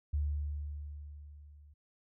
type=tone with level ramp; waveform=sine; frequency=73.42 Hz; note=D2; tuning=in tune; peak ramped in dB=-28 to -55 dBFS; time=0.13-1.74 s; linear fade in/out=10 ms; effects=none